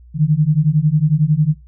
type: beating tone pair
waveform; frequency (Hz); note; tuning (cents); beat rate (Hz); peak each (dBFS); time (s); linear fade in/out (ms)
sine; 146.83 / 157.83; D3 / D#3; 0 / +25; 11; -14; 0.14-1.55; 50
effects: noise-tail reverb RT60 0.2 s tail -18 dB re dry + added 60 Hz sine -40 dBFS peak until 1.67 s